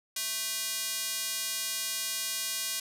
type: tone with high-pass filter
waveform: square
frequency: 220 Hz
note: A3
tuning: in tune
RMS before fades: -33 dBFS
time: 0.16-2.8 s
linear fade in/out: 5 ms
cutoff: 4200 Hz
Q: 0.6
effects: resampled to 32000 Hz + 9-bit